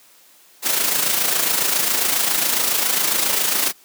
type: noise with amplitude modulation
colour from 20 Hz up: white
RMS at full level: -17 dBFS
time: 0.62-3.73 s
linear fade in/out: 50 ms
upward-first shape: sine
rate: 27.3 Hz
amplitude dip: 50%
effects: white hiss -51 dBFS RMS until 3.84 s + high-pass 200 Hz 12 dB/octave